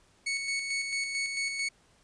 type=tone with tremolo; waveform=sawtooth; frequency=2217 Hz; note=C#7; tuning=in tune; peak=-25 dBFS; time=0.26-1.69 s; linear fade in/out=10 ms; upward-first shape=square; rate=4.5 Hz; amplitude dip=40%; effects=pink hiss -64 dBFS RMS until 2.03 s + resampled to 22050 Hz